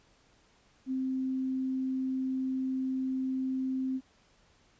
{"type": "tone", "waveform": "sine", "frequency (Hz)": 261.6, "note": "C4", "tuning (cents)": 0, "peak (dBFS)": -29, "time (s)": [0.86, 4.01], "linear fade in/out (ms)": 50, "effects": ["pink hiss -65 dBFS RMS until 4.79 s", "resampled to 16000 Hz"]}